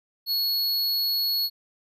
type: tone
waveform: square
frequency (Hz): 4350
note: C#8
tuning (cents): -33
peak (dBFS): -23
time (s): 0.26-1.5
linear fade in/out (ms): 50
effects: none